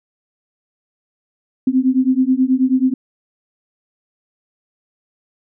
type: beating tone pair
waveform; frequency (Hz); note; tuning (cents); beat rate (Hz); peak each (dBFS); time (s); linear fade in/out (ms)
sine; 254.7 / 264; C4 / C4; -46 / +16; 9.3; -15 / -15; 1.67-2.94; 5
effects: none